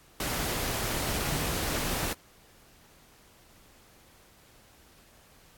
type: tone in noise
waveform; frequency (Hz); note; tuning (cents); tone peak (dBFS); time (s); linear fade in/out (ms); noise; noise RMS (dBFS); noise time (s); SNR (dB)
sine; 152; D#3; -40; -37; 1.27-1.53; 2; pink; -31; 0.2-2.13; -9
effects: pink hiss -58 dBFS RMS until 5.57 s + AAC 64 kbps